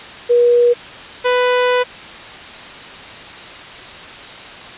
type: tone pair in turn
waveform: sine / sawtooth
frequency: 481.2 / 496.4 Hz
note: B4 / B4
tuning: -45 / +9 cents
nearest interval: minor second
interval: 54 cents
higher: second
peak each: -8 dBFS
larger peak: neither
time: 0.29-0.74 / 1.24-1.84 s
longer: second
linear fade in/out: 20 ms
effects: white hiss -33 dBFS RMS until 4.77 s + resampled to 8000 Hz